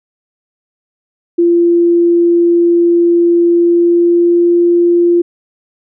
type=tone with pitch glide; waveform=sine; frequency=343.3 to 346.1 Hz; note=F4 to F4; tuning=-30 to -16 cents; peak=-6 dBFS; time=1.38-5.22 s; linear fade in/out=10 ms; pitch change=+14 cents; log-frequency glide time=3.49-4.56 s; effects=none